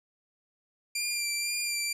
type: tone with vibrato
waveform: 15% pulse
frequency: 2376 Hz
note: D7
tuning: 20 cents sharp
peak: -22 dBFS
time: 0.95-1.93 s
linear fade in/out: 5 ms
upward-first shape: sine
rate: 2 Hz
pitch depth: 22 cents each way
effects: resampled to 32000 Hz